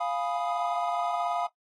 triangle chord, F half-diminished seventh, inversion none, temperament equal, 698.5 / 830.6 / 987.8 / 1244.5 Hz, F5 / Ab5 / Cb6 / Eb6, 0 / 0 / 0 / 0 cents, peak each -28 / -34 / -34 / -33 dBFS, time 0-1.47 s, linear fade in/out 10 ms, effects noise-tail reverb RT60 0.1 s tail -17 dB re dry + AAC 32 kbps

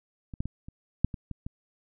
clicks, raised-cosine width 5 ms, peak -27 / -17 / -21 / -30 / -9 / -23 / -23 / -23 dBFS, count 8, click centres 0.338 / 0.405 / 0.456 / 0.685 / 1.046 / 1.142 / 1.313 / 1.465 s, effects none

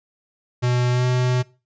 square tone with pitch glide, 123.47 to 125.63 Hz, B2 to B2, 0 to +30 cents, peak -18 dBFS, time 0.62-1.43 s, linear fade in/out 20 ms, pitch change +30 cents, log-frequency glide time 0.91-1.05 s, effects noise-tail reverb RT60 0.3 s tail -20 dB re dry + resampled to 16000 Hz

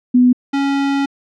sine / square tone pair in turn, 248.4 / 277.9 Hz, B3 / C#4, +10 / +4 cents, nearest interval major second, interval 194 cents, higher second, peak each -7 / -15 dBFS, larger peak first, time 0.14-0.33 / 0.53-1.06 s, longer second, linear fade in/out 10 ms, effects low-pass 4000 Hz 12 dB/octave

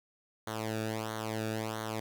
sawtooth tone with flanger, 110 Hz, A2, in tune, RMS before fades -36 dBFS, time 0.47-2 s, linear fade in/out 5 ms, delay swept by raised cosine 0.39 to 0.98 ms, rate 1.5 Hz, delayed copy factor -0.8, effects 10-bit

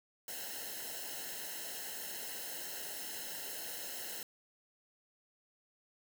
white noise with comb filter, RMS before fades -43 dBFS, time 0.28-4.23 s, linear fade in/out 2 ms, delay 0.85 ms, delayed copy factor -0.9, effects none

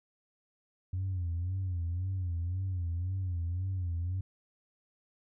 sine tone with vibrato, 89.8 Hz, F2, 49 cents sharp, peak -29 dBFS, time 0.93-4.21 s, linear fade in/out 5 ms, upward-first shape sine, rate 1.9 Hz, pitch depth 110 cents each way, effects tanh soft clip ceiling -28 dBFS

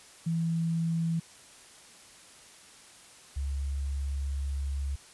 sine tone pair in turn, 165.3 / 69.5 Hz, E3 / C#2, +5 / +5 cents, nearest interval octave + minor third, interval 1500 cents, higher first, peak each -26 / -29 dBFS, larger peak first, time 0.26-1.2 / 3.36-4.96 s, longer second, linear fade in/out 10 ms, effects white hiss -53 dBFS RMS until 5.13 s + resampled to 24000 Hz

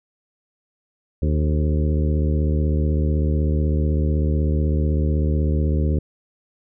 harmonic tone with a mistuned harmonic, 76 Hz, D#2, 40 cents flat, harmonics 1 / 2 / 3 / 4 / 5 / 6 / 7, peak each -18 / -24 / -28 / -30 / -32 / -34 / -35 dBFS, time 1.22-5.99 s, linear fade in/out 5 ms, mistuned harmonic 6, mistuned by -42 cents, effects none

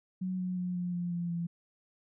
sine tone with pitch steps, 185.1 / 182.55 / 180.04 / 177.56 / 175.12 / 172.7 / 170.33 Hz, F#3 / F#3 / F#3 / F3 / F3 / F3 / F3, +1 / -23 / -47 / +29 / +5 / -19 / -43 cents, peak -31 dBFS, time 0.21-1.47 s, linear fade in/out 10 ms, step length 180 ms, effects none

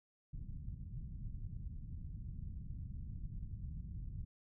pink low-pass noise, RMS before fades -45 dBFS, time 0.33-4.25 s, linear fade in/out 10 ms, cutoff 160 Hz, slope 24 dB/octave, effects none

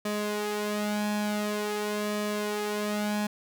sawtooth tone with flanger, 209 Hz, G#3, 11 cents sharp, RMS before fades -30 dBFS, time 0.05-3.27 s, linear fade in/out 5 ms, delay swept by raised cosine 1.7 to 3.6 ms, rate 0.47 Hz, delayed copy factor +0.65, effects none

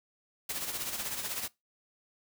white noise with tremolo, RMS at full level -34 dBFS, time 0.49-1.48 s, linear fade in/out 5 ms, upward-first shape sine, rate 16 Hz, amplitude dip 55%, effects noise-tail reverb RT60 0.2 s tail -22 dB re dry

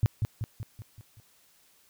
sine tone with echo, 108.6 Hz, A2, 22 cents flat, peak -18 dBFS, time 0.03-0.06 s, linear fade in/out 0 ms, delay 190 ms, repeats 6, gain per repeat -5 dB, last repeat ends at 1.2 s, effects white hiss -63 dBFS RMS until 1.89 s

